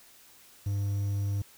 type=tone with quantisation; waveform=triangle; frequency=100.4 Hz; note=G2; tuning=42 cents sharp; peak=-25 dBFS; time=0.66-1.42 s; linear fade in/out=5 ms; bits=9; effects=white hiss -56 dBFS RMS until 1.57 s